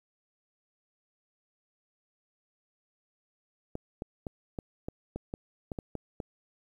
clicks, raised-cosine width 2 ms, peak -22 dBFS, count 11, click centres 3.754 / 4.021 / 4.268 / 4.588 / 4.885 / 5.16 / 5.339 / 5.718 / 5.788 / 5.953 / 6.202 s, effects 10-bit

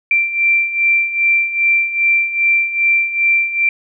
sine beating tone pair, 2353 / 2355.5 Hz, D7 / D7, +3 / +5 cents, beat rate 2.5 Hz, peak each -18 / -13 dBFS, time 0.11-3.69 s, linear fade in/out 2 ms, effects none

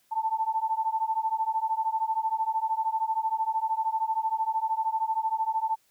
sine beating tone pair, 880 / 893 Hz, A5 / A5, 0 / +25 cents, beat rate 13 Hz, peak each -28 dBFS, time 0.11-5.76 s, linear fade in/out 20 ms, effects white hiss -67 dBFS RMS until 5.9 s

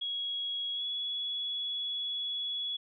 sine tone with pitch glide, 3322 to 3380 Hz, G#7 to G#7, 0 to +30 cents, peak -32 dBFS, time 0.01-2.77 s, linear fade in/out 10 ms, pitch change +30 cents, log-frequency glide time 0.74-0.83 s, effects none

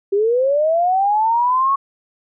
sine linear sweep, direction up, 386.7 to 1114 Hz, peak -13 dBFS, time 0.12-1.76 s, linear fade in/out 10 ms, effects none

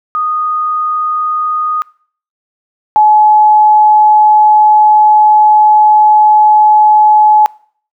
sine tone pair in turn, 1237 / 851.5 Hz, D#6 / G#5, -10 / +43 cents, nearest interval tritone, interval 647 cents, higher first, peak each -11 / -3 dBFS, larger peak second, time 0.15-1.82 / 2.96-7.46 s, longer second, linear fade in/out 0 ms, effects noise-tail reverb RT60 0.5 s tail -23 dB re dry

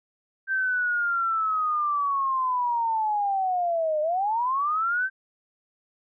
sine linear two-way sweep, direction down then up, 1568 to 600 to 1568 Hz, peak -22 dBFS, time 0.47-5.1 s, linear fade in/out 50 ms, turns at 4.01 s, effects none

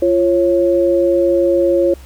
sine tone pair together, 345 / 547.7 Hz, F4 / C#5, -21 / -21 cents, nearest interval minor sixth, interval 800 cents, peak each -13 dBFS, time 0.02-1.94 s, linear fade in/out 5 ms, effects added 67 Hz sine -35 dBFS peak until 2.05 s + pink hiss -45 dBFS RMS until 2.05 s

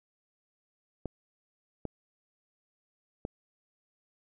clicks, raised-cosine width 2 ms, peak -21 dBFS, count 3, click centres 1.057 / 1.853 / 3.251 s, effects none

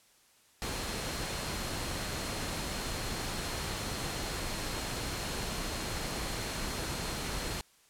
sine tone in noise, 4221 Hz, C8, 14 cents sharp, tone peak -47 dBFS, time 0.62-7.61 s, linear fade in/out 0 ms, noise pink, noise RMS -36 dBFS, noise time 0.62-7.61 s, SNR -14 dB, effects white hiss -64 dBFS RMS until 7.89 s + low-pass 11000 Hz 12 dB/octave

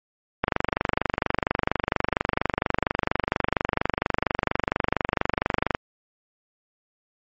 click train, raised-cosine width 0.5 ms, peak -5 dBFS, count 130, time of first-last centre 0.44-5.749 s, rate 24.3 Hz, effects MP3 32 kbps

